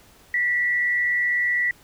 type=tone with frequency modulation; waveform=sine; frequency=1952 Hz; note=B6; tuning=21 cents flat; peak=-19 dBFS; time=0.34-1.71 s; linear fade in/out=2 ms; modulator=140 Hz; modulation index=0.36; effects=pink hiss -53 dBFS RMS until 1.83 s